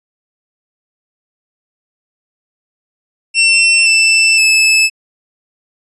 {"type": "tone with pitch steps", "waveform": "sawtooth", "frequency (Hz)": [2701, 2656, 2612], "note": ["E7", "E7", "E7"], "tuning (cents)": [42, 12, -17], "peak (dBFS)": -4, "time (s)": [3.34, 4.9], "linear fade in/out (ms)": 50, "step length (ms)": 520, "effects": ["resampled to 22050 Hz"]}